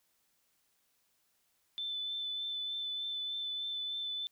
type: tone with vibrato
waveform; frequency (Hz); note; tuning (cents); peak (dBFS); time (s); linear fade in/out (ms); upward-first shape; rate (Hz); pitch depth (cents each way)
sine; 3520; A7; 0; -35; 1.78-4.27; 0; triangle; 3.3; 16
effects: white hiss -75 dBFS RMS until 4.31 s